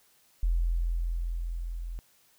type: tone with level ramp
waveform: sine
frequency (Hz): 42.49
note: F1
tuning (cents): -47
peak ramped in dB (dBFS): -22 to -34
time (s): 0.43-1.99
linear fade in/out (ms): 0
effects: white hiss -64 dBFS RMS until 2.38 s